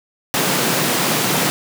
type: high-pass noise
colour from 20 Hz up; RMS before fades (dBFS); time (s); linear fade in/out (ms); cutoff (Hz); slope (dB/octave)
pink; -18; 0.34-1.5; 0; 130; 48
effects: none